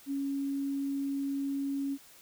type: tone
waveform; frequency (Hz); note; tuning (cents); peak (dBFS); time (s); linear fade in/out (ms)
sine; 277.2; C#4; 0; -30; 0.06-1.98; 50
effects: white hiss -56 dBFS RMS until 2.21 s